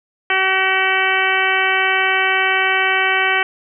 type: harmonic tone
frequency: 380.3 Hz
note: F#4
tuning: 48 cents sharp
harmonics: 1 / 2 / 3 / 4 / 5 / 6 / 7 / 8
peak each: -25 / -22 / -24 / -20 / -20 / -20 / -24 / -25 dBFS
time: 0.3-3.43 s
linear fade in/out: 2 ms
effects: none